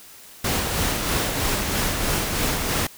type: noise with tremolo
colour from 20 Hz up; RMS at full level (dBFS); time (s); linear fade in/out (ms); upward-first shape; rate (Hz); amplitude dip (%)
pink; -22; 0.44-2.87; 5; sine; 3.1; 35
effects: white hiss -45 dBFS RMS until 2.97 s